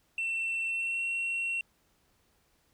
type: tone with pitch glide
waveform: sine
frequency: 2692 to 2726 Hz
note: E7 to F7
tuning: +36 to -43 cents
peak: -27 dBFS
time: 0.18-1.61 s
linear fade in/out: 2 ms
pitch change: +21 cents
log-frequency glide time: 0.66-1.04 s
effects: tanh soft clip ceiling -28 dBFS + pink hiss -70 dBFS RMS until 2.73 s